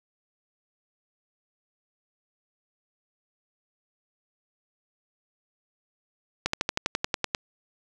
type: slowing click train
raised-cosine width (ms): 0.2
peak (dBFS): -7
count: 11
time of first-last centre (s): 6.46-7.348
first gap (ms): 74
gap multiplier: 1.04
effects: none